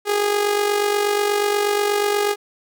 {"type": "tone with amplitude modulation", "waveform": "sawtooth", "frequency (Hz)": 411.7, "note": "G#4", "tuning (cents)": -15, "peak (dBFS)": -11, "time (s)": [0.05, 2.36], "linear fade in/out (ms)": 50, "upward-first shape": "sine", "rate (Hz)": 48.3, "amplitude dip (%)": 55, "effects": []}